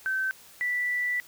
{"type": "tone pair in turn", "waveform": "sine", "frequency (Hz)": [1543, 1968.4], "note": ["G6", "B6"], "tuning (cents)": [-28, -6], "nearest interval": "major third", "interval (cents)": 422, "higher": "second", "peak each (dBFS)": -25, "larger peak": "neither", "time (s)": [[0.06, 0.31], [0.61, 1.2]], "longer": "second", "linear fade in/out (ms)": 0, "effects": ["white hiss -52 dBFS RMS until 1.27 s"]}